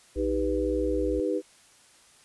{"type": "chord", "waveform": "sine", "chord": "Eb augmented", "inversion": "none", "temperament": "equal with one note detuned", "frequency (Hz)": [312, 392, 493.9], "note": ["Eb4", "G4", "B4"], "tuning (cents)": [5, 0, 0], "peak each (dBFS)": -29, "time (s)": [0.15, 1.42], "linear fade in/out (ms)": 50}
{"type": "tone with pitch glide", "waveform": "sine", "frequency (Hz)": [60.1, 60.9], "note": ["B1", "B1"], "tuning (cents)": [-46, -24], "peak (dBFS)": -32, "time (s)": [0.16, 1.2], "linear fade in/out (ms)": 0, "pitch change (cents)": 22, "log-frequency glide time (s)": [0.35, 0.67]}
{"effects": ["white hiss -57 dBFS RMS until 2.24 s", "resampled to 24000 Hz"]}